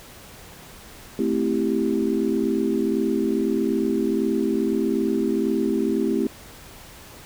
sine chord, A minor seventh, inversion none, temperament equal, 220 / 261.6 / 329.6 / 392 Hz, A3 / C4 / E4 / G4, 0 / 0 / 0 / 0 cents, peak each -25 dBFS, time 1.19-6.27 s, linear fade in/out 2 ms, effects pink hiss -44 dBFS RMS until 7.25 s

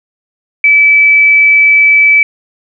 sine tone, 2304 Hz, D7, 34 cents flat, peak -3 dBFS, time 0.64-2.23 s, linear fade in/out 2 ms, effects none

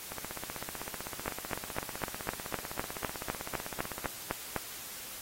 two click trains, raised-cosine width 0.5 ms, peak -16 / -23 dBFS, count 14 / 63, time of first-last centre 1.28-4.563 / 0.12-4.044 s, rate 3.96 / 15.8 Hz, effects white hiss -44 dBFS RMS until 5.21 s + AAC 48 kbps

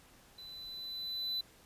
triangle tone with level ramp, 4000 Hz, B7, 21 cents sharp, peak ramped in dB -46 to -31 dBFS, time 0.38-1.41 s, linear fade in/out 5 ms, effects pink hiss -61 dBFS RMS until 1.65 s + resampled to 32000 Hz

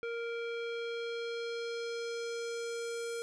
square tone with low-pass filter sweep, 466.2 Hz, A#4, in tune, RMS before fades -38 dBFS, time 0.03-3.22 s, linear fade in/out 0 ms, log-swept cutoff 2300 to 9100 Hz, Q 1.7, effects none

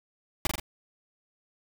pink noise with echo, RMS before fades -26 dBFS, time 0.45-0.47 s, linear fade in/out 2 ms, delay 43 ms, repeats 3, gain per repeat -3 dB, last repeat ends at 0.599 s, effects none

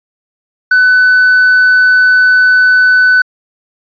sine tone with hard clipping, 1500 Hz, F#6, 23 cents sharp, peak -5 dBFS, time 0.71-3.22 s, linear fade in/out 5 ms, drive 2 dB, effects resampled to 11025 Hz

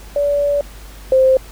sine tone pair in turn, 575 / 523.8 Hz, D5 / C5, -37 / +2 cents, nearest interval major second, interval 161 cents, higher first, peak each -13 / -8 dBFS, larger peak second, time 0.16-0.61 / 1.12-1.37 s, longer first, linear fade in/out 2 ms, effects added 50 Hz sine -35 dBFS peak until 1.51 s + pink hiss -41 dBFS RMS until 1.51 s

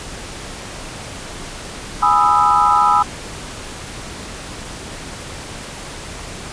sine chord, E major seventh, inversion first, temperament equal, 830.6 / 987.8 / 1244.5 / 1318.5 Hz, G#5 / B5 / D#6 / E6, 0 / 0 / 0 / 0 cents, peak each -16 dBFS, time 2.02-3.03 s, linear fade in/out 10 ms, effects pink hiss -31 dBFS RMS until 6.52 s + resampled to 22050 Hz

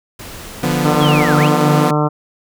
pink noise, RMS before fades -32 dBFS, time 0.19-1.44 s, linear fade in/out 5 ms
sawtooth chord, B diminished, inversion first, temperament equal, 146.83 / 174.61 / 246.9 Hz, D3 / F3 / B3, 0 / 0 / 0 cents, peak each -15 dBFS, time 0.63-1.91 s, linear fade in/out 5 ms
harmonic tone, 150 Hz, D3, 37 cents sharp, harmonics 1 / 2 / 3 / 4 / 5 / 6 / 7 / 8 / 9, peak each -16 / -19 / -21 / -22 / -23 / -24 / -24 / -25 / -26 dBFS, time 0.84-2.09 s, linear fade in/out 20 ms
sine linear two-way sweep, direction down then up, 3520 to 1222 to 3520 Hz, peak -19 dBFS, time 0.99-1.5 s, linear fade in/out 50 ms, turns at 1.37 s
effects none

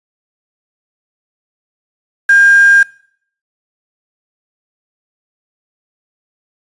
sine tone with quantisation, 1606 Hz, G6, 41 cents sharp, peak -4 dBFS, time 2.29-2.83 s, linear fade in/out 5 ms, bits 4, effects noise-tail reverb RT60 0.6 s tail -22 dB re dry + resampled to 24000 Hz

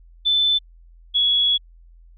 sine tone pair in turn, 3520 / 3363 Hz, A7 / G#7, 0 / +21 cents, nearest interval minor second, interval 79 cents, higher first, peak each -15 dBFS, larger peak neither, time 0.25-0.59 / 1.14-1.58 s, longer second, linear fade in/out 20 ms, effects added 42 Hz sine -45 dBFS peak until 2.17 s

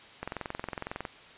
click train, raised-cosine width 0.5 ms, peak -19 dBFS, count 19, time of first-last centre 0.23-1.052 s, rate 21.9 Hz, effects white hiss -51 dBFS RMS until 1.37 s + resampled to 8000 Hz

